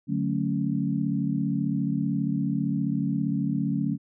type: chord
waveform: sine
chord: D major seventh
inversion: none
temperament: equal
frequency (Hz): 146.83 / 185 / 220 / 277.2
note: D3 / F#3 / A3 / C#4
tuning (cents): 0 / 0 / 0 / 0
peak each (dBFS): -29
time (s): 0.07-3.98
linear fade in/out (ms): 50
effects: none